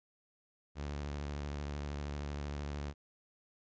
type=tone with vibrato; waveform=sawtooth; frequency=72.4 Hz; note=D2; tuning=24 cents flat; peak=-34 dBFS; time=0.75-2.94 s; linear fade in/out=50 ms; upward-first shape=square; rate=13 Hz; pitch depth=32 cents each way; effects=resampled to 16000 Hz